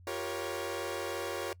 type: chord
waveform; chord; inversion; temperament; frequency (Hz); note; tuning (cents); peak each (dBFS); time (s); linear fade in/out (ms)
sawtooth; G half-diminished seventh; third; equal with one note detuned; 349.2 / 392 / 474.3 / 554.4; F4 / G4 / Bb4 / Db5; 0 / 0 / +30 / 0; -37 / -37 / -36 / -35; 0.07-1.53; 2
effects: noise-tail reverb RT60 0.1 s tail -23 dB re dry + added 89 Hz sine -52 dBFS peak until 1.6 s